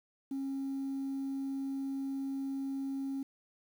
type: tone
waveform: sine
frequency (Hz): 271.7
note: C#4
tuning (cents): -35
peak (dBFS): -32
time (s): 0.31-3.23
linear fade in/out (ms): 5
effects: tanh soft clip ceiling -32 dBFS + 10-bit